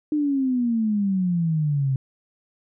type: exponential sweep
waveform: sine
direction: down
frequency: 305.7 to 130.81 Hz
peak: -19 dBFS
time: 0.12-1.96 s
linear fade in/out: 2 ms
effects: none